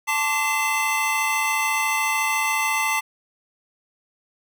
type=tone cluster; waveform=square; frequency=880 / 1069 / 1162 / 2051 / 2674 Hz; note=A5 / C6 / D6 / C7 / E7; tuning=0 / +37 / -19 / -35 / +24 cents; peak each=-26 / -33 / -29 / -25 / -29 dBFS; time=0.07-3.01 s; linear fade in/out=20 ms; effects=none